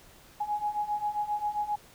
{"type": "beating tone pair", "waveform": "sine", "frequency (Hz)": [830, 837.5], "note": ["G#5", "G#5"], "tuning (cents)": [-1, 14], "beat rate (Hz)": 7.5, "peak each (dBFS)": [-33, -30], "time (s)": [0.4, 1.76], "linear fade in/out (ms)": 10, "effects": ["pink hiss -55 dBFS RMS until 1.94 s"]}